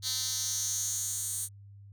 10% pulse tone with high-pass filter sweep, 256.5 Hz, C4, 34 cents flat, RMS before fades -33 dBFS, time 0.02-1.49 s, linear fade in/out 50 ms, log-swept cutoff 4600 to 8600 Hz, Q 3.6, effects added 100 Hz sine -48 dBFS peak until 1.92 s

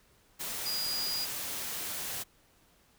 sine tone in noise, 4878 Hz, D#8, 35 cents flat, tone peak -32 dBFS, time 0.65-1.26 s, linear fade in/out 20 ms, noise white, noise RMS -37 dBFS, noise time 0.39-2.24 s, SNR +2 dB, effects pink hiss -65 dBFS RMS until 2.98 s

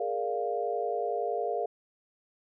sine chord, Bb dominant seventh, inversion third, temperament equal, 415.3 / 466.2 / 587.3 / 698.5 Hz, Ab4 / Bb4 / D5 / F5, 0 / 0 / 0 / 0 cents, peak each -34 / -33 / -37 / -32 dBFS, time 0-1.66 s, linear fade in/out 5 ms, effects none

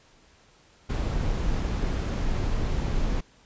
brown noise, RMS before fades -26 dBFS, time 0.89-3.21 s, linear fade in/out 10 ms, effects pink hiss -58 dBFS RMS until 3.45 s + resampled to 16000 Hz

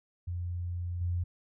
sine tone with level steps, 87.8 Hz, F2, 10 cents sharp, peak -32 / -28 dBFS, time 0.27-1.24 s, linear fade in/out 10 ms, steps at 1.01 s, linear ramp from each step 5 ms, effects none

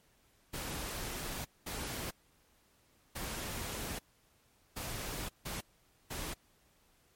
pink noise bursts at uneven times, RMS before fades -40 dBFS, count 6, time 0.53-1.45 / 1.66-2.11 / 3.15-3.99 / 4.76-5.29 / 5.45-5.61 / 6.1-6.34 s, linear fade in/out 10 ms, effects pink hiss -69 dBFS RMS until 7.15 s + MP3 64 kbps

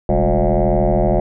sine tone with frequency modulation, 278.4 Hz, C#4, 8 cents sharp, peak -11 dBFS, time 0.09-1.2 s, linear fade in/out 2 ms, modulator 81.4 Hz, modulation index 5.4, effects tanh soft clip ceiling -7 dBFS

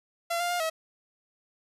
sawtooth tone with pitch steps, 682 / 700 / 706 / 643 Hz, F5 / F5 / F5 / E5, -41 / +4 / +19 / -43 cents, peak -23 dBFS, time 0.3-0.7 s, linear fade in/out 10 ms, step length 100 ms, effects resampled to 32000 Hz

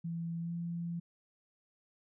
sine tone with pitch glide, 167.5 to 170.33 Hz, E3 to F3, +28 to -43 cents, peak -35 dBFS, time 0.04-1 s, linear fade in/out 10 ms, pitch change +29 cents, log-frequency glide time 0.4-0.52 s, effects none

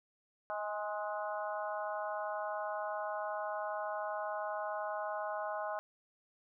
harmonic tone with a mistuned harmonic, 210.2 Hz, G#3, 21 cents sharp, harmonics 3 / 4 / 5 / 6 / 7, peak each -39 / -41 / -43 / -45 / -46 dBFS, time 0.5-5.79 s, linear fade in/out 0 ms, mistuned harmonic 4, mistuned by -26 cents, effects none

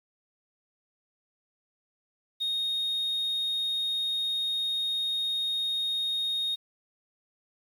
sine tone, 3717 Hz, A#7, 6 cents flat, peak -25 dBFS, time 2.4-6.56 s, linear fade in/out 20 ms, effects tanh soft clip ceiling -24 dBFS + 9-bit

